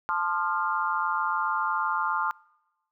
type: chord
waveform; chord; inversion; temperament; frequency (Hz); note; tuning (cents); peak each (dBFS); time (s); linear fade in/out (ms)
sine; F dominant seventh; first; equal with one note detuned; 880 / 1046.5 / 1214 / 1396.9; A5 / C6 / Eb6 / F6; 0 / 0 / -43 / 0; -30; 0.09-2.31; 0
effects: noise-tail reverb RT60 1.0 s tail -26 dB re dry